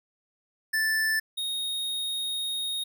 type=tone pair in turn; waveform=square; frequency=1760 / 3729 Hz; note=A6 / A#7; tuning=0 / 0 cents; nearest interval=octave + minor second; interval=1300 cents; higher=second; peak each=-24 / -29 dBFS; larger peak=first; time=0.73-1.2 / 1.37-2.84 s; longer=second; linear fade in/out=10 ms; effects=none